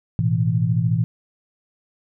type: chord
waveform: sine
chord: A suspended second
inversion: none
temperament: equal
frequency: 110 / 123.47 / 164.81 Hz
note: A2 / B2 / E3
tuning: 0 / 0 / 0 cents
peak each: -21 dBFS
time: 0.19-1.04 s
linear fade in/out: 0 ms
effects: none